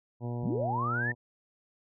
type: harmonic tone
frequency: 120.2 Hz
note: B2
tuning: 46 cents flat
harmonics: 1 / 2 / 3 / 4 / 5 / 6 / 7 / 8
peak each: -33 / -39 / -43 / -45 / -47 / -49 / -50 / -51 dBFS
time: 0.2-1.15 s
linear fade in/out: 50 ms
type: linear sweep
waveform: sine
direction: up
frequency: 105.5 to 1835 Hz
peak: -29 dBFS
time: 0.43-1.12 s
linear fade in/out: 5 ms
effects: none